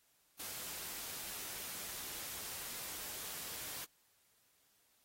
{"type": "noise", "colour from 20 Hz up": "white", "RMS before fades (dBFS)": -45, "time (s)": [0.39, 3.85], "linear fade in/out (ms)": 10, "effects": ["white hiss -73 dBFS RMS until 5.04 s", "AAC 48 kbps"]}